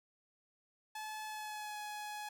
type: tone with pitch glide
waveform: sawtooth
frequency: 861 to 840.4 Hz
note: A5 to G#5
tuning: -38 to +20 cents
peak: -38 dBFS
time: 0.95-2.29 s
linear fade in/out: 5 ms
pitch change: -42 cents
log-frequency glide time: 1.26-1.78 s
effects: none